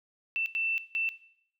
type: tone bursts at uneven times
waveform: sine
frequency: 2673 Hz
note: E7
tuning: 23 cents sharp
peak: -27 dBFS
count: 3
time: 0.36-0.46 / 0.55-0.78 / 0.95-1.09 s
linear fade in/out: 0 ms
effects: noise-tail reverb RT60 0.7 s tail -17 dB re dry